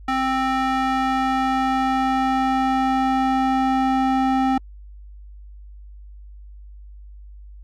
square tone with band-pass filter sweep, 263.1 Hz, C4, 10 cents sharp, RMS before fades -20 dBFS, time 0.08-4.58 s, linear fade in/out 5 ms, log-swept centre 1200 to 650 Hz, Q 1.1, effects added 50 Hz sine -38 dBFS peak until 7.63 s + Opus 48 kbps

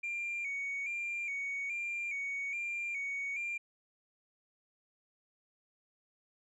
sine tone with vibrato, 2308 Hz, D7, 31 cents flat, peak -33 dBFS, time 0.03-3.58 s, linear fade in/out 10 ms, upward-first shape square, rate 1.2 Hz, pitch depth 57 cents each way, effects tanh soft clip ceiling -32 dBFS

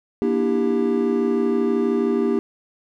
triangle chord, E half-diminished seventh, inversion second, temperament just, 237.3 / 296.7 / 329.6 / 395.6 Hz, Bb3 / D4 / E4 / G4, +31 / +18 / 0 / +16 cents, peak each -20 / -24 / -24 / -19 dBFS, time 0.22-2.39 s, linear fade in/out 0 ms, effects none

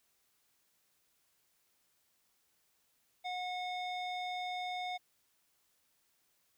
square tone with low-pass filter, 727 Hz, F#5, 31 cents flat, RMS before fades -39 dBFS, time 3.24-4.98 s, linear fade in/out 20 ms, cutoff 3600 Hz, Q 2.1, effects white hiss -75 dBFS RMS until 6.57 s

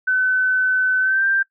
sine tone with pitch glide, 1514 to 1578.3 Hz, F#6 to G6, +39 to +11 cents, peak -15 dBFS, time 0.07-1.43 s, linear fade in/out 10 ms, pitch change +72 cents, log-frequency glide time 1-1.25 s, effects noise-tail reverb RT60 0.1 s tail -19 dB re dry

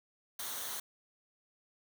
white noise with comb filter, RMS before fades -40 dBFS, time 0.39-0.8 s, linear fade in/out 5 ms, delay 0.4 ms, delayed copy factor -0.55, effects none

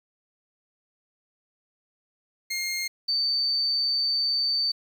20% pulse / sine tone pair in turn, 2129 / 4569 Hz, C7 / D8, +30 / -48 cents, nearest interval octave + minor second, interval 1322 cents, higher second, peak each -22 dBFS, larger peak neither, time 2.5-2.88 / 3.08-4.72 s, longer second, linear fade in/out 10 ms, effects 9-bit

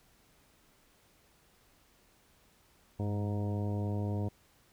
harmonic tone with a mistuned harmonic, 103.6 Hz, G#2, 4 cents flat, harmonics 1 / 2 / 3 / 4 / 5 / 6 / 7 / 9, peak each -32 / -38 / -42 / -44 / -46 / -48 / -49 / -51 dBFS, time 2.99-4.29 s, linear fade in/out 10 ms, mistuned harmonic 1, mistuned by -51 cents, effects pink hiss -66 dBFS RMS until 4.72 s

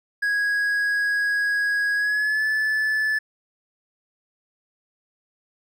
triangle tone with pitch glide, 1656 to 1737.3 Hz, G#6 to A6, -5 to -22 cents, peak -18 dBFS, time 0.22-3.19 s, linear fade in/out 10 ms, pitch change +83 cents, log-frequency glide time 1.95-2.44 s, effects none

